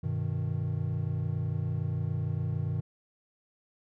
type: chord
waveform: triangle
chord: G augmented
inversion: none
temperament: equal with one note detuned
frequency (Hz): 98 / 124.83 / 155.56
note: G2 / B2 / D#3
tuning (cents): 0 / +19 / 0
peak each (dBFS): -31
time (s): 0.03-2.81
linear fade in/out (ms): 10
effects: none